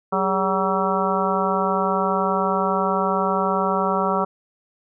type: harmonic tone with a mistuned harmonic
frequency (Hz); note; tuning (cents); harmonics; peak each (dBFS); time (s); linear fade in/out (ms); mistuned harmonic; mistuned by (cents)
190.1; F#3; +47; 1 / 2 / 3 / 4 / 5 / 6 / 7; -26 / -26 / -26 / -26 / -26 / -26 / -26; 0.12-4.25; 10; 2; +110
effects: none